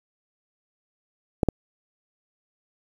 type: clicks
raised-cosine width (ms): 2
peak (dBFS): -6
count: 2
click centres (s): 1.432 / 1.487
effects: 7-bit